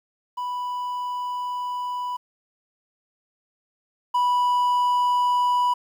triangle tone pair in turn, 987.8 / 983.6 Hz, B5 / B5, 0 / -7 cents, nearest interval unison, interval 7 cents, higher first, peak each -24 / -16 dBFS, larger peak second, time 0.37-2.17 / 4.14-5.74 s, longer first, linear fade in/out 10 ms, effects 9-bit

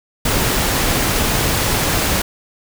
pink noise, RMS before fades -17 dBFS, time 0.25-2.22 s, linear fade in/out 5 ms, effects none

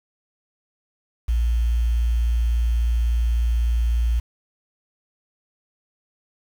sine tone with quantisation, 58.2 Hz, A#1, 2 cents flat, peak -17 dBFS, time 1.28-4.2 s, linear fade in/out 10 ms, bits 7, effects none

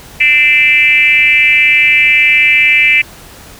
sine tone with frequency modulation, 2346 Hz, D7, 2 cents flat, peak -5 dBFS, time 0.2-3.02 s, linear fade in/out 10 ms, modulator 277 Hz, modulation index 1.2, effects pink hiss -35 dBFS RMS until 3.59 s

